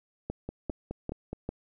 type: two click trains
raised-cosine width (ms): 2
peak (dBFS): -22 / -19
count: 5 / 4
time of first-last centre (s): 0.49-1.33 / 0.3-1.49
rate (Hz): 4.76 / 2.52
effects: none